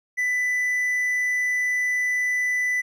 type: tone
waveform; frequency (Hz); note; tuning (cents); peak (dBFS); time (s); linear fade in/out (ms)
triangle; 1991; B6; +14; -19; 0.17-2.82; 20
effects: none